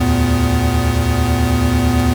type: tone cluster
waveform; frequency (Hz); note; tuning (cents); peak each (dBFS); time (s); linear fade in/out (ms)
square; 73.9 / 83 / 115 / 249.5; D2 / E2 / A#2 / B3; +11 / +12 / -23 / +18; -19; 0-2.14; 10
effects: 8-bit